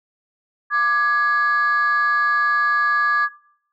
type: tone pair together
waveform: sine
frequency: 1183 / 1673 Hz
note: D6 / G#6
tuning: +12 / +12 cents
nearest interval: tritone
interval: 600 cents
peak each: -17 dBFS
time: 0.7-3.29 s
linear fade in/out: 50 ms
effects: noise-tail reverb RT60 0.7 s tail -22 dB re dry + tanh soft clip ceiling -11 dBFS